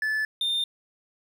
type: tone pair in turn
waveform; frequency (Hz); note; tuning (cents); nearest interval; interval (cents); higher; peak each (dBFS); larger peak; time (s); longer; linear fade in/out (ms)
triangle; 1738 / 3619; A6 / A7; -22 / +48; octave + minor second; 1270; second; -22; neither; 0.02-0.25 / 0.41-0.64; neither; 2
effects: none